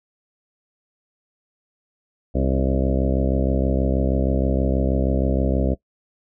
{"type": "harmonic tone with a mistuned harmonic", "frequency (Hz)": 66.3, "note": "C2", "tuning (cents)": 23, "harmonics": [1, 2, 3, 4, 5, 6, 7, 8, 9, 10], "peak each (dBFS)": [-21, -26, -26, -26, -31, -31, -32, -29, -30, -34], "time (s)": [2.34, 5.75], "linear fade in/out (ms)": 20, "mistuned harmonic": 5, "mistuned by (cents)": -33, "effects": ["noise-tail reverb RT60 0.1 s tail -20 dB re dry"]}